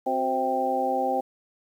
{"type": "harmonic tone with a mistuned harmonic", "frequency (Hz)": 130.81, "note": "C3", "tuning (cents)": 0, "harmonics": [2, 3, 4, 5, 6], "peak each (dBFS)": [-32, -34, -28, -33, -25], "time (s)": [0.06, 1.21], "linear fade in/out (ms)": 10, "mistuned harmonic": 3, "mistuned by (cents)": -92, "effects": ["9-bit"]}